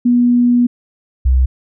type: tone pair in turn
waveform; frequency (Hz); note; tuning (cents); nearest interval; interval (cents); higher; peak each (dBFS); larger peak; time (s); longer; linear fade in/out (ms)
sine; 242.8 / 64.31; B3 / C2; -29 / -29; octave + major seventh; 2300; first; -8; neither; 0.05-0.67 / 1.25-1.46; first; 10
effects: none